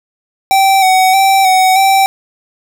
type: tone with vibrato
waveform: square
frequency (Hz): 763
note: G5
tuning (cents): -47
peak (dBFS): -7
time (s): 0.51-2.06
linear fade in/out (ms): 0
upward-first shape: square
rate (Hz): 1.6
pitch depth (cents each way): 30
effects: none